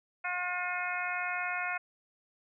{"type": "harmonic tone", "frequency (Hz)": 358.6, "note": "F4", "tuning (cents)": 46, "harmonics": [2, 3, 4, 5, 6, 7], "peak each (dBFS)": [-38, -41, -36, -41, -38, -39], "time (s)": [0.24, 1.78], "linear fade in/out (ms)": 10, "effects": []}